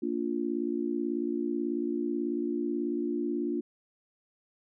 sine chord, Bb major, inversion none, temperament just, 233.1 / 291.4 / 349.6 Hz, Bb3 / D4 / F4, 0 / -13 / +2 cents, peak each -34 / -32 / -32 dBFS, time 0.02-3.61 s, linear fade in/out 10 ms, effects none

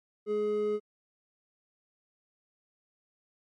triangle tone pair together, 210.4 / 420.4 Hz, G#3 / G#4, +23 / +21 cents, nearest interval octave, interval 1198 cents, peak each -36 / -25 dBFS, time 0.26-0.8 s, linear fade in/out 50 ms, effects MP3 48 kbps

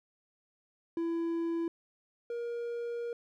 triangle tone pair in turn, 334.1 / 472.5 Hz, E4 / A#4, +23 / +23 cents, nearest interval tritone, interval 600 cents, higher second, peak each -28 / -32 dBFS, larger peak first, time 0.97-1.68 / 2.3-3.13 s, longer second, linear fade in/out 2 ms, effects none

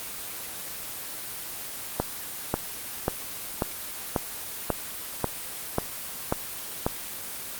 click train, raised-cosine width 1 ms, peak -8 dBFS, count 10, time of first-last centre 2-6.865 s, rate 1.85 Hz, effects white hiss -36 dBFS RMS until 7.59 s + Opus 24 kbps

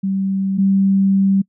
sine tone pair in turn, 193.4 / 194.63 Hz, G3 / G3, -23 / -12 cents, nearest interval unison, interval 11 cents, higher second, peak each -16 / -11 dBFS, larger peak second, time 0.03-0.58 / 0.58-1.42 s, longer second, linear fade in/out 10 ms, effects noise-tail reverb RT60 0.1 s tail -26 dB re dry

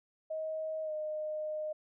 sine tone with pitch glide, 631 to 614.5 Hz, D#5 to D#5, +24 to -22 cents, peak -34 dBFS, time 0.3-1.73 s, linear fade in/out 10 ms, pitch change -46 cents, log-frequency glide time 0.83-0.92 s, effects none

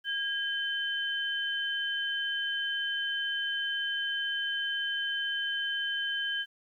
sine tone pair together, 1628 / 3073 Hz, G#6 / G7, -35 / -35 cents, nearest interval major seventh, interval 1100 cents, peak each -32 / -32 dBFS, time 0.04-6.46 s, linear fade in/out 50 ms, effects 11-bit

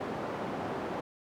white band-pass noise, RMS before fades -36 dBFS, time 0-1.01 s, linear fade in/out 10 ms, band 140 to 740 Hz, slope 12 dB/octave, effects none

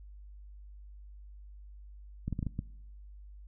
clicks, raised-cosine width 5 ms, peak -21 dBFS, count 6, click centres 2.28 / 2.327 / 2.391 / 2.428 / 2.467 / 2.591 s, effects noise-tail reverb RT60 0.9 s tail -21 dB re dry + added 50 Hz sine -47 dBFS peak until 3.47 s

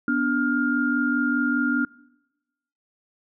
sine tone cluster, 245.6 / 290.6 / 1409 Hz, B3 / D4 / F6, -9 / -18 / +15 cents, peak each -24 dBFS, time 0.08-1.85 s, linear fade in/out 2 ms, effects noise-tail reverb RT60 1.0 s tail -23 dB re dry

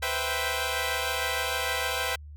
10% pulse chord, C major seventh, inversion third, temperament equal with one note detuned, 493.9 / 520.5 / 659.3 / 784 Hz, B4 / C5 / E5 / G5, 0 / -9 / 0 / 0 cents, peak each -24 / -25 / -25 / -24 dBFS, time 0.02-2.16 s, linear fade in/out 10 ms, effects added 74 Hz sine -41 dBFS peak until 2.36 s

